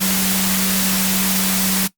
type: tone in noise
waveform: sine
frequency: 190 Hz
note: F#3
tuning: 46 cents sharp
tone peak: -20 dBFS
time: 0-1.88 s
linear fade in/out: 20 ms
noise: white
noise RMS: -19 dBFS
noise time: 0-1.88 s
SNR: -4 dB
effects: noise-tail reverb RT60 0.1 s tail -18 dB re dry + Opus 48 kbps